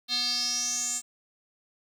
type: tone with band-pass filter sweep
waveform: square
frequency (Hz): 244.5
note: B3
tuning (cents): -17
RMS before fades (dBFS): -29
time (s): 0.08-1.02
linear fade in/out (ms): 50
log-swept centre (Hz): 4000 to 7700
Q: 8
effects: 9-bit